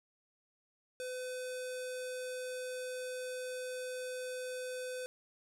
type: tone with low-pass filter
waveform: square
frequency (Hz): 506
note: B4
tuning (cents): +42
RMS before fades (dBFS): -41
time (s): 1-5.06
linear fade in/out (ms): 0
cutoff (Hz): 9800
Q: 2
effects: none